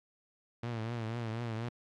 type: tone with vibrato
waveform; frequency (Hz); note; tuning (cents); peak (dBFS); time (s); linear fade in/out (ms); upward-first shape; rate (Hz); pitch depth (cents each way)
sawtooth; 115; A#2; -23; -31; 0.63-1.69; 5; triangle; 4.1; 95
effects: low-pass 4000 Hz 12 dB/octave + AAC 64 kbps